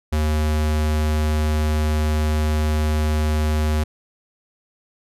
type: tone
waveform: square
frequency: 76.6 Hz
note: D#2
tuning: 27 cents flat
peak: -18 dBFS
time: 0.12-3.84 s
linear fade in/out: 10 ms
effects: resampled to 32000 Hz